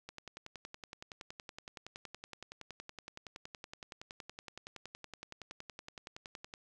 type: click train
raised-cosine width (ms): 0.2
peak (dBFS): -28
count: 70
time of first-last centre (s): 0.09-6.539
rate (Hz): 10.7
effects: none